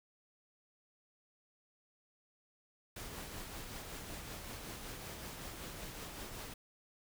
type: noise with tremolo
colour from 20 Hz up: pink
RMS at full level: -45 dBFS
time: 2.96-6.54 s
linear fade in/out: 5 ms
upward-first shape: triangle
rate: 5.3 Hz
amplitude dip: 35%
effects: none